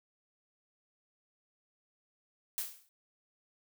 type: noise with exponential decay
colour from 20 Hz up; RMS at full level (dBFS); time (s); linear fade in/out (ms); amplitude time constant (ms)
blue; -33; 2.58-2.89; 0; 66
effects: none